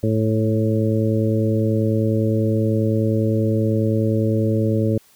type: harmonic tone with a mistuned harmonic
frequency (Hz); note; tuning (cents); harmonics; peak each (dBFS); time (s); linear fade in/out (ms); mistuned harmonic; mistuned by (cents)
110; A2; 0; 1 / 2 / 3 / 4 / 5; -19 / -22 / -24 / -25 / -26; 0.03-4.98; 5; 1; -16
effects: white hiss -54 dBFS RMS until 5.15 s